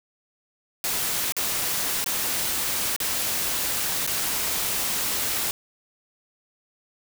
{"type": "noise with dropouts", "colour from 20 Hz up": "white", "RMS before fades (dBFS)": -26, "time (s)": [0.84, 5.51], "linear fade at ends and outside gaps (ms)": 1, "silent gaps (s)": [[1.322, 1.366], [2.043, 2.061], [2.963, 3.002], [4.066, 4.074]], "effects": []}